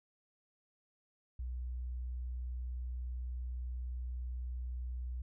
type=tone; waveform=sine; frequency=61.74 Hz; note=B1; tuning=in tune; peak=-37 dBFS; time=1.39-5.22 s; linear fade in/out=5 ms; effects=none